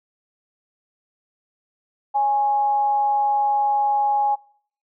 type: tone with amplitude modulation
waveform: sine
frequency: 828 Hz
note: G#5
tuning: 5 cents flat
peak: -15 dBFS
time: 2.14-4.36 s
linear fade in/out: 20 ms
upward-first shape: sine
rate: 264 Hz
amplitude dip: 30%
effects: noise-tail reverb RT60 0.5 s tail -21 dB re dry